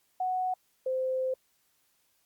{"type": "tone pair in turn", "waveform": "sine", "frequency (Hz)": [740, 518.6], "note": ["F#5", "C5"], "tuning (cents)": [0, -15], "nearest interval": "tritone", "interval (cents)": 615, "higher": "first", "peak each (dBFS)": -27, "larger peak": "neither", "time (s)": [[0.2, 0.54], [0.86, 1.34]], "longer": "second", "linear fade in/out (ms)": 5, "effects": ["white hiss -71 dBFS RMS until 2.25 s", "Opus 48 kbps"]}